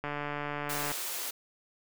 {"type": "click train", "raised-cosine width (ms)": 0.5, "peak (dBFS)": -20, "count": 129, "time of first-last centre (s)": [0.04, 0.917], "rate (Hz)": 146}
{"type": "high-pass noise", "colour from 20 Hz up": "white", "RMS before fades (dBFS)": -36, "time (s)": [0.69, 1.31], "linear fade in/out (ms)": 10, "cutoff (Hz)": 330, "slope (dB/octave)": 24}
{"effects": []}